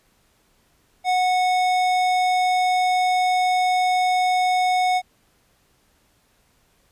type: tone with tanh clipping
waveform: sine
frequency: 734 Hz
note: F#5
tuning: 14 cents flat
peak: -19 dBFS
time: 1.04-5.02 s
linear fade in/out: 50 ms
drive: 17 dB
effects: pink hiss -62 dBFS RMS until 6.91 s + resampled to 32000 Hz